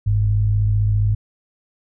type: tone pair together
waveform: sine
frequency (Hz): 48.49 / 103.83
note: G1 / G#2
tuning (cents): -18 / 0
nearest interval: octave + minor second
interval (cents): 1318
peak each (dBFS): -21 / -15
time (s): 0.06-1.15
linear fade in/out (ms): 10
effects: none